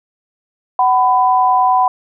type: tone pair together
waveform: sine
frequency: 750.4 / 1000 Hz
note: F#5 / B5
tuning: +24 / +21 cents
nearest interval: perfect fourth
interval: 497 cents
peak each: -12 dBFS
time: 0.79-1.88 s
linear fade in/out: 2 ms
effects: none